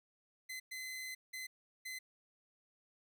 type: tone bursts at uneven times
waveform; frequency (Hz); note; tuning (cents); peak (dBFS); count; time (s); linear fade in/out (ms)
sawtooth; 2042; C7; -43; -39; 4; 0.49-0.6 / 0.71-1.15 / 1.33-1.47 / 1.85-1.99; 10
effects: none